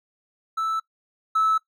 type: tone pair in turn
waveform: triangle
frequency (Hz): 1316 / 1304.6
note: E6 / E6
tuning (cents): -3 / -18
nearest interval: unison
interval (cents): 15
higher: first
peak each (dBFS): -20 / -14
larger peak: second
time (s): 0.57-0.8 / 1.35-1.58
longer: neither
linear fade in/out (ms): 10
effects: noise-tail reverb RT60 0.1 s tail -21 dB re dry + tanh soft clip ceiling -14 dBFS